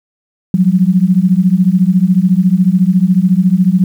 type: beating tone pair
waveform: sine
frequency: 177.1 / 191.1 Hz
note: F3 / G3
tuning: +24 / -44 cents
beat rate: 14 Hz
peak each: -10 dBFS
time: 0.54-3.84 s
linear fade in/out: 2 ms
effects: 7-bit